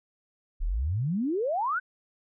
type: exponential sweep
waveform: sine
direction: up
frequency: 32.7 to 1568 Hz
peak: -25 dBFS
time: 0.6-1.8 s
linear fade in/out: 20 ms
effects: none